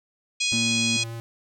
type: harmonic tone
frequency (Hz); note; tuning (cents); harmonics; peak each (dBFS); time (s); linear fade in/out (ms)
830.6; G#5; 0; 3 / 4 / 5 / 6 / 7 / 8 / 9 / 10; -26 / -28 / -30 / -32 / -33 / -34 / -35 / -36; 0.4-1.04; 10
type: tone with vibrato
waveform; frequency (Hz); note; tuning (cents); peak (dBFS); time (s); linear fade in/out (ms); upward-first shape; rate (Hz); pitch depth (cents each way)
square; 115; A#2; -23; -33; 0.52-1.2; 0; triangle; 6.8; 13
type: tone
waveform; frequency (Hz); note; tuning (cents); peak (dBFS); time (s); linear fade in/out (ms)
sine; 231.1; A#3; -15; -26; 0.53-0.97; 5
effects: none